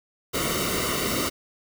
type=noise with comb filter; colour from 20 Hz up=pink; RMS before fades=-26 dBFS; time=0.33-1.3 s; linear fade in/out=20 ms; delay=1.2 ms; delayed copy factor=-0.8; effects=none